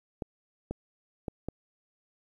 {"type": "clicks", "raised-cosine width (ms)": 2, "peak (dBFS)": -20, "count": 4, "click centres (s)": [0.222, 0.71, 1.282, 1.486], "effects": ["10-bit"]}